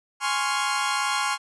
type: chord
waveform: sawtooth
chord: Db major seventh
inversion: second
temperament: equal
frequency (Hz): 830.6 / 1046.5 / 1108.7 / 1396.9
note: Ab5 / C6 / Db6 / F6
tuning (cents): 0 / 0 / 0 / 0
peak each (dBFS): -25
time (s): 0.2-1.38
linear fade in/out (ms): 50
effects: resampled to 24000 Hz